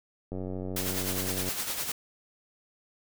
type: click train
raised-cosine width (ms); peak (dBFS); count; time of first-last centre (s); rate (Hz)
2; -23; 110; 0.32-1.488; 93.3
type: noise with tremolo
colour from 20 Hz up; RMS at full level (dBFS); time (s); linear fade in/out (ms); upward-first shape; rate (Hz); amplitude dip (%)
white; -31; 0.76-1.92; 5; sine; 9.8; 50
effects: none